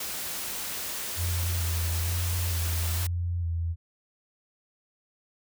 white noise, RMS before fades -34 dBFS, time 0-3.07 s, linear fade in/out 5 ms
sine tone with vibrato, 85.4 Hz, F2, 38 cents flat, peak -26 dBFS, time 1.16-3.76 s, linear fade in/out 50 ms, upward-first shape square, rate 1.1 Hz, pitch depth 32 cents each way
effects none

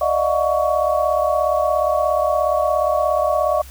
sine tone cluster, 594 / 631 / 716 / 1122 Hz, D5 / D#5 / F5 / C#6, +20 / +24 / +43 / +21 cents, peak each -20 / -20 / -22 / -22 dBFS, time 0.01-3.62 s, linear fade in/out 5 ms, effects added 67 Hz sine -37 dBFS peak until 3.7 s + white hiss -44 dBFS RMS until 3.7 s

